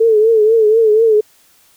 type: tone with vibrato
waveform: sine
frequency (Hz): 440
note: A4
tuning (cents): 0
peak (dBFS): -7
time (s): 0-1.21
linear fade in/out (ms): 10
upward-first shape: triangle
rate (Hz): 4.1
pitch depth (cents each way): 92
effects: white hiss -51 dBFS RMS until 1.76 s